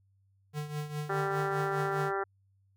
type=tone with tremolo; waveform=square; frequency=149.4 Hz; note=D3; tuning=30 cents sharp; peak=-32 dBFS; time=0.53-2.13 s; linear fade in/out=50 ms; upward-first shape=triangle; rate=4.9 Hz; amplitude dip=75%
type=harmonic tone; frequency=196 Hz; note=G3; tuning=in tune; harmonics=2 / 3 / 4 / 5 / 6 / 7 / 8 / 9 / 10; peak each=-33 / -43 / -36 / -43 / -42 / -36 / -44 / -43 / -50 dBFS; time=1.09-2.24 s; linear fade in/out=10 ms
effects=added 97 Hz sine -65 dBFS peak until 2.76 s